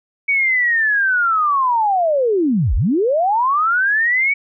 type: linear two-way sweep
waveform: sine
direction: down then up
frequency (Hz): 2267 to 34.65 to 2267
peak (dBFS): -13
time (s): 0.28-4.34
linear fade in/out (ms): 10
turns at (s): 2.75
effects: none